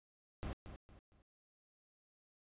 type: noise with echo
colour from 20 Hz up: brown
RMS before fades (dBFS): -42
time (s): 0.43-0.53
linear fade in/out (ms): 0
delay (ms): 230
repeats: 3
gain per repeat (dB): -9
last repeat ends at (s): 1.22
effects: resampled to 8000 Hz